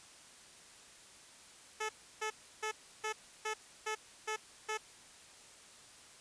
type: tone bursts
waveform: 10% pulse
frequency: 433.2 Hz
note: A4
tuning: 27 cents flat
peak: -27 dBFS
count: 8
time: 1.8-4.776 s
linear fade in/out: 10 ms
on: 92 ms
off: 320 ms
effects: white hiss -57 dBFS RMS until 6.2 s + resampled to 22050 Hz